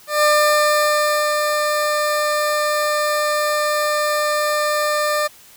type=tone with ADSR envelope; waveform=20% pulse; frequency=599 Hz; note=D5; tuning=34 cents sharp; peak=-7 dBFS; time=0.07-5.28 s; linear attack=160 ms; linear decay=1100 ms; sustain=-5 dB; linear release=17 ms; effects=white hiss -46 dBFS RMS until 5.56 s